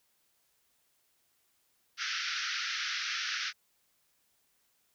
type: band-pass noise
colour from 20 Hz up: pink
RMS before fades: -35 dBFS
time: 1.97-3.53 s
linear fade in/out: 50 ms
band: 1300 to 6000 Hz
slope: 96 dB/octave
effects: white hiss -73 dBFS RMS until 4.94 s